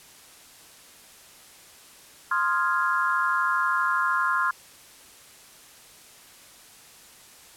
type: chord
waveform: sine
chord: F minor seventh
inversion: second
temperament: equal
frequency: 1046.5 / 1244.5 / 1396.9 / 1661.2 Hz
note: C6 / Eb6 / F6 / Ab6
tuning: 0 / 0 / 0 / 0 cents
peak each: -25 / -30 / -25 / -30 dBFS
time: 2.31-4.51 s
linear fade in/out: 5 ms
effects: white hiss -50 dBFS RMS until 7.56 s + low-pass 12000 Hz 12 dB/octave